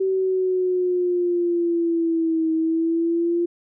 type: linear two-way sweep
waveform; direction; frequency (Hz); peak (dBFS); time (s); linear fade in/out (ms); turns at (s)
sine; down then up; 383.1 to 320 to 345.8; -18; 0-3.46; 10; 2.52
effects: none